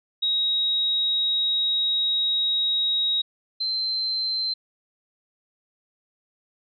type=tone pair in turn; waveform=sine; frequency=3800 / 4107 Hz; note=A#7 / C8; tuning=+33 / -33 cents; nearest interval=minor second; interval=134 cents; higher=second; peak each=-20 / -23 dBFS; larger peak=first; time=0.22-3.22 / 3.6-4.54 s; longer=first; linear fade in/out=10 ms; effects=none